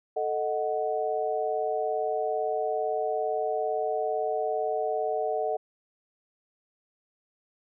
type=chord; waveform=sine; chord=D# diminished; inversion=second; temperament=equal; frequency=440 / 622.3 / 740 Hz; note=A4 / D#5 / F#5; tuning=0 / 0 / 0 cents; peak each=-30 dBFS; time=0.16-5.57 s; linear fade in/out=10 ms; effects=none